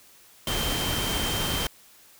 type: tone in noise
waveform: sine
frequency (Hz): 3136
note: G7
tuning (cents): 0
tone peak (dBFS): -31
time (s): 0.47-1.67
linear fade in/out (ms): 2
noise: pink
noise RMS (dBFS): -28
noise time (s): 0.47-1.67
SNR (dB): -6
effects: white hiss -54 dBFS RMS until 2.19 s